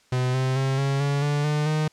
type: tone with pitch steps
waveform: 45% pulse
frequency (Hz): 126.8 / 130.36 / 134.03 / 137.8 / 141.67 / 145.65 / 149.75 / 153.96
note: B2 / C3 / C3 / C#3 / C#3 / D3 / D3 / D#3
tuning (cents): +46 / -6 / +42 / -10 / +38 / -14 / +34 / -18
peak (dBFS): -21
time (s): 0.12-1.88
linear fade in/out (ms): 5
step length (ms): 220
effects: white hiss -60 dBFS RMS until 1.92 s + low-pass 7000 Hz 12 dB/octave